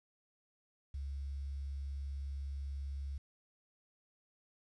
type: tone with quantisation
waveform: sine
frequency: 69.3 Hz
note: C#2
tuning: in tune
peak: -38 dBFS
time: 0.94-3.18 s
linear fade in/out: 5 ms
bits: 11
effects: resampled to 22050 Hz